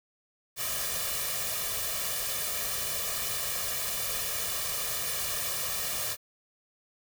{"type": "noise with comb filter", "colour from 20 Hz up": "white", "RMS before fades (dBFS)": -32, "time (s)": [0.56, 6.17], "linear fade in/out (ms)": 50, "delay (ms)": 1.7, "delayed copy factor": 0.8, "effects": []}